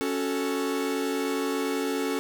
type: chord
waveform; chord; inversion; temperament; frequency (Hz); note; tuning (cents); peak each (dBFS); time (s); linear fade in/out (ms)
45% pulse; F# minor; second; equal; 277.2 / 370 / 440; C#4 / F#4 / A4; 0 / 0 / 0; -29 / -33 / -30; 0.01-2.19; 0
effects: 10-bit